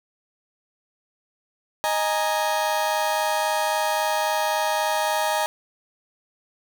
35% pulse chord, D# suspended fourth, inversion none, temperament just, 622.3 / 829.7 / 933.4 Hz, D#5 / G#5 / A#5, 0 / -2 / +2 cents, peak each -24 dBFS, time 1.84-5.46 s, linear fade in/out 0 ms, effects none

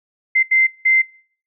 sine tone bursts at uneven times, 2079 Hz, C7, 12 cents flat, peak -11 dBFS, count 3, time 0.35-0.43 / 0.51-0.67 / 0.85-1.02 s, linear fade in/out 10 ms, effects noise-tail reverb RT60 0.5 s tail -24 dB re dry

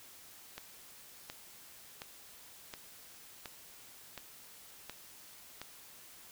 click train, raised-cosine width 0.2 ms, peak -25 dBFS, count 8, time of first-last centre 0.58-5.616 s, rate 1.39 Hz, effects white hiss -55 dBFS RMS until 6.31 s

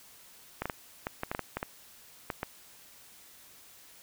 clicks, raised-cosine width 0.5 ms, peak -17 dBFS, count 12, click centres 0.62 / 0.656 / 0.698 / 1.069 / 1.234 / 1.315 / 1.349 / 1.393 / 1.57 / 1.629 / 2.302 / 2.431 s, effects white hiss -55 dBFS RMS until 4.02 s

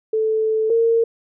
sine tone pair in turn, 438.5 / 458.6 Hz, A4 / A#4, -6 / -28 cents, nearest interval minor second, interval 78 cents, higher second, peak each -16 / -13 dBFS, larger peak second, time 0.13-0.7 / 0.7-1.04 s, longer first, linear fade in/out 5 ms, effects none

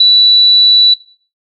sine tone, 3951 Hz, B7, in tune, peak -3 dBFS, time 0-0.94 s, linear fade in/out 5 ms, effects noise-tail reverb RT60 0.4 s tail -17 dB re dry + Opus 48 kbps

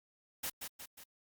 white noise with echo, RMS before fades -38 dBFS, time 0.43-0.5 s, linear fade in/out 10 ms, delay 180 ms, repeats 3, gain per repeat -5 dB, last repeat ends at 1.04 s, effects Opus 48 kbps

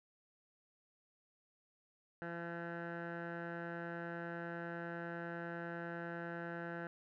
15% pulse tone with low-pass filter, 170 Hz, F3, 46 cents flat, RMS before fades -44 dBFS, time 2.22-6.87 s, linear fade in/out 0 ms, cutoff 1500 Hz, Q 3.6, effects none

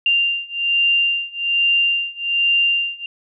sine beating tone pair, 2786 / 2787.2 Hz, F7 / F7, -5 / -4 cents, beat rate 1.2 Hz, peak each -19 / -18 dBFS, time 0.06-3.06 s, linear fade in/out 2 ms, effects none

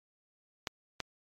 clicks, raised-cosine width 0.2 ms, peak -16 dBFS, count 2, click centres 0.672 / 1.003 s, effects MP3 96 kbps

